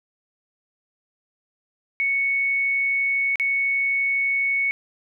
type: tone with dropouts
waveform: sine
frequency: 2217 Hz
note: C#7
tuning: in tune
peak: -19 dBFS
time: 2-4.71 s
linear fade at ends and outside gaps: 0 ms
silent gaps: 3.357-3.398 s
effects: none